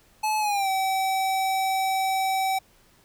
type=tone with pitch glide; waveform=square; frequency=860 to 766.2 Hz; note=A5 to G5; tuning=-40 to -40 cents; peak=-23 dBFS; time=0.23-2.59 s; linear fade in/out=10 ms; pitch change=-200 cents; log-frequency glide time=0.39-0.69 s; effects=pink hiss -59 dBFS RMS until 3.04 s